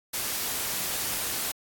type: noise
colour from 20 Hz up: white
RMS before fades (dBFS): -30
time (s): 0.13-1.52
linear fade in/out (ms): 10
effects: AAC 64 kbps